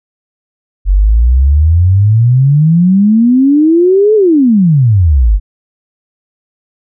sine exponential two-way sweep, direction up then down, 45.15 to 440.4 to 45.15 Hz, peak -4 dBFS, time 0.85-5.4 s, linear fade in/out 50 ms, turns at 4.15 s, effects none

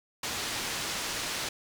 white low-pass noise, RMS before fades -34 dBFS, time 0.23-1.49 s, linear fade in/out 5 ms, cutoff 6000 Hz, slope 12 dB/octave, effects none

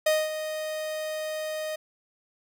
45% pulse tone with ADSR envelope, 621 Hz, D#5, 3 cents flat, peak -19 dBFS, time 0.06-1.76 s, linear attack 7 ms, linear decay 220 ms, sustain -11 dB, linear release 8 ms, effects none

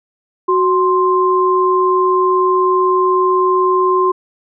sine tone pair together, 370.5 / 1048 Hz, F#4 / C6, +2 / +2 cents, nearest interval octave + tritone, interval 1800 cents, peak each -13 dBFS, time 0.48-4.12 s, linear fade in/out 10 ms, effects none

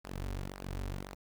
sawtooth tone with flanger, 47.18 Hz, F#1, 34 cents sharp, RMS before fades -40 dBFS, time 0.04-1.15 s, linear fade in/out 10 ms, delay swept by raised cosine 0.29 to 6.19 ms, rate 1.9 Hz, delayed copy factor -0.75, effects 10-bit

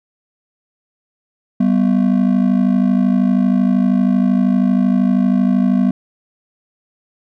triangle ring-modulated tone, 219.8 Hz, A3, 2 cents flat, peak -6 dBFS, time 1.6-5.91 s, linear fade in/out 5 ms, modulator 26.4 Hz, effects none

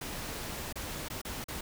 pink noise with dropouts, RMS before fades -39 dBFS, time 0.01-1.61 s, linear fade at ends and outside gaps 5 ms, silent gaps 0.727-0.756 / 1.085-1.1 / 1.216-1.249 / 1.442-1.483 s, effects none

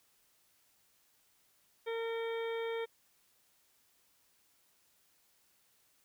harmonic tone, 457.1 Hz, A#4, 34 cents flat, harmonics 1 / 2 / 3 / 4 / 5 / 7 / 8, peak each -35 / -46 / -50 / -49 / -48 / -52 / -55 dBFS, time 1.86-2.86 s, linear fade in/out 20 ms, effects white hiss -71 dBFS RMS until 6.04 s

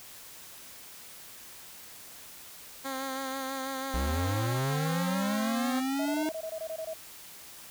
10% pulse tone with vibrato, 266.8 Hz, C4, 34 cents sharp, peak -25 dBFS, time 2.84-5.81 s, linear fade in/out 20 ms, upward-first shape sine, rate 6.1 Hz, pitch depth 29 cents each way
square linear sweep, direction up, 59.3 to 311.1 Hz, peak -29 dBFS, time 3.94-6.29 s, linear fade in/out 0 ms
sine tone bursts, 642 Hz, E5, 46 cents flat, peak -33 dBFS, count 11, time 5.99-6.937 s, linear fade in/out 5 ms, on 67 ms, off 21 ms
effects white hiss -48 dBFS RMS until 7.7 s

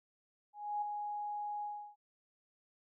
sine tone with ADSR envelope, 830.6 Hz, G#5, in tune, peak -32 dBFS, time 0.53-1.96 s, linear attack 290 ms, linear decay 5 ms, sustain -5 dB, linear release 330 ms, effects none

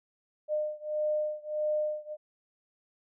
sine beating tone pair, 606 / 607.6 Hz, D#5 / D#5, -46 / -41 cents, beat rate 1.6 Hz, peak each -31 / -32 dBFS, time 0.48-2.17 s, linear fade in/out 50 ms, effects none

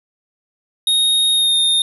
square tone with pitch glide, 3729 to 3667 Hz, A#7 to A#7, 0 to -29 cents, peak -13 dBFS, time 0.87-1.82 s, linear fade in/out 2 ms, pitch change -29 cents, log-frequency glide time 1.32-1.57 s, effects none

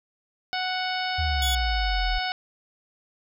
harmonic tone, 740 Hz, F#5, in tune, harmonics 1 / 2 / 3 / 4 / 5 / 6 / 7, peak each -29 / -32 / -34 / -35 / -36 / -37 / -37 dBFS, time 0.53-2.32 s, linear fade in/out 0 ms
sine exponential sweep, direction down, 81.8 to 38.89 Hz, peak -24 dBFS, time 1.18-2.19 s, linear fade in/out 10 ms
sawtooth tone, 3400 Hz, G#7, 40 cents sharp, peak -23 dBFS, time 1.42-1.55 s, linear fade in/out 2 ms
effects none

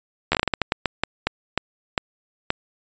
slowing click train, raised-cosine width 0.3 ms, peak -3 dBFS, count 16, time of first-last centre 0.32-2.504 s, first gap 12 ms, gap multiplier 1.31, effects resampled to 16000 Hz

